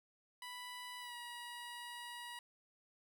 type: tone with pitch glide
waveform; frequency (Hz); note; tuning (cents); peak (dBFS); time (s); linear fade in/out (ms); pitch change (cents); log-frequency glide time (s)
15% pulse; 987.8 to 960.2; B5 to B5; 0 to -49; -40; 0.42-2.39; 2; -49; 1-1.15
effects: none